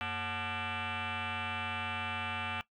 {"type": "tone with frequency modulation", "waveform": "sine", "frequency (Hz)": 736, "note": "F#5", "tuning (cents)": -9, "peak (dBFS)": -33, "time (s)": [0.01, 2.61], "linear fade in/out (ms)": 0, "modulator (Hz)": 322, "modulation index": 7.2, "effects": ["noise-tail reverb RT60 0.1 s tail -19 dB re dry", "tanh soft clip ceiling -29 dBFS"]}